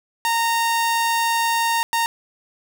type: tone bursts at uneven times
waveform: sawtooth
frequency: 923 Hz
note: A#5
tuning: 17 cents flat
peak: -14 dBFS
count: 2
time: 0.25-1.83 / 1.93-2.06 s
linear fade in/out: 0 ms
effects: none